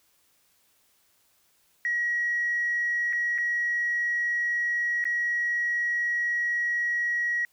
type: tone with dropouts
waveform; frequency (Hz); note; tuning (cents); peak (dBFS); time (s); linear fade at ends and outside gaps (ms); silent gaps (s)
sine; 1908; A#6; +40; -23; 1.85-7.45; 1; 3.127-3.131 / 3.38-3.384 / 5.041-5.053
effects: tanh soft clip ceiling -19 dBFS + white hiss -66 dBFS RMS until 7.52 s